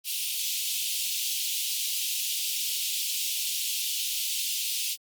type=high-pass noise; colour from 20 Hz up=pink; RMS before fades=-30 dBFS; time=0.04-4.97 s; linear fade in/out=50 ms; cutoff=2700 Hz; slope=48 dB/octave; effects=Opus 32 kbps